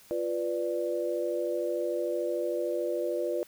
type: chord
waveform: sine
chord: B diminished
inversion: second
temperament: equal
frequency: 349.2 / 493.9 / 587.3 Hz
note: F4 / B4 / D5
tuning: 0 / 0 / 0 cents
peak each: -32 dBFS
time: 0.11-3.43 s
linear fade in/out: 0 ms
effects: white hiss -56 dBFS RMS until 3.47 s